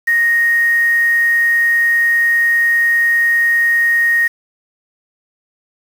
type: tone with quantisation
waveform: sine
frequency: 1865 Hz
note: A#6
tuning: in tune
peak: -10 dBFS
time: 0.07-4.28 s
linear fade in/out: 10 ms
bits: 5
effects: none